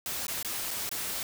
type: noise with dropouts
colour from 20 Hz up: white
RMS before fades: -34 dBFS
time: 0.06-1.23 s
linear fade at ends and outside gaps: 1 ms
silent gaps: 0.268-0.281 / 0.428-0.447 / 0.707-0.711 / 0.892-0.914 s
effects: none